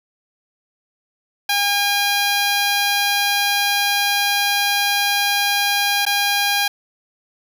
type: tone with dropouts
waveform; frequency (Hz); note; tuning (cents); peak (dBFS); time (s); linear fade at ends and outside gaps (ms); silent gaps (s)
10% pulse; 810; G#5; -43; -8; 1.49-6.68; 5; 6.053-6.064
effects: none